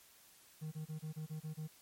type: tone bursts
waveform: triangle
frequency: 155.56 Hz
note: D#3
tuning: in tune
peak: -38 dBFS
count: 8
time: 0.61-1.679 s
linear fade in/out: 20 ms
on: 110 ms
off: 27 ms
effects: white hiss -63 dBFS RMS until 1.81 s + MP3 64 kbps